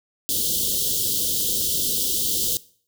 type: band-stop noise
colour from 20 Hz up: white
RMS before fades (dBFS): -23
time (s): 0.29-2.57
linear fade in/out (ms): 0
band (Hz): 530 to 3000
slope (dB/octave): 96
effects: noise-tail reverb RT60 0.5 s tail -20 dB re dry